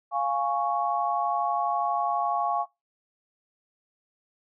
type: chord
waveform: sine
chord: Db major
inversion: first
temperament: equal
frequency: 698.5 / 830.6 / 1108.7 Hz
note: F5 / Ab5 / Db6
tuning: 0 / 0 / 0 cents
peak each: -28 dBFS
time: 0.11-2.66 s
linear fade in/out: 50 ms
effects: noise-tail reverb RT60 0.2 s tail -20 dB re dry